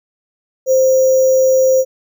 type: tone with sample-and-hold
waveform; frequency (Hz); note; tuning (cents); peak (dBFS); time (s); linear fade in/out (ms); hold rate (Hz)
sine; 523.3; C5; 0; -8; 0.66-1.85; 50; 6300
effects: none